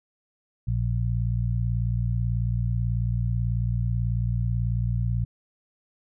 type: harmonic tone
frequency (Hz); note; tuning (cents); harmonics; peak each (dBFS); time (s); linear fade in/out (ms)
58.27; A#1; 0; 1 / 2 / 3; -27 / -24 / -35; 0.67-5.25; 10
effects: none

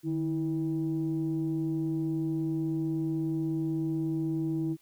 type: tone pair together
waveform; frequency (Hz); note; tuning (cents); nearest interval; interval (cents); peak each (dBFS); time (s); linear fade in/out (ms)
sine; 152.72 / 323.6; D#3 / E4; -32 / -32; octave + minor second; 1300; -31 / -28; 0.03-4.77; 50
effects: tanh soft clip ceiling -22 dBFS + white hiss -65 dBFS RMS until 4.81 s

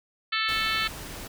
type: harmonic tone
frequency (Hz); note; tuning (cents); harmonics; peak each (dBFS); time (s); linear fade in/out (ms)
440; A4; 0; 3 / 4 / 5 / 6 / 7 / 8 / 9 / 10; -30 / -31 / -32 / -33 / -33 / -34 / -35 / -35; 0.32-0.88; 10
type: noise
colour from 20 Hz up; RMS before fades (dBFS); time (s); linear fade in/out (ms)
pink; -39; 0.48-1.28; 10
effects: none

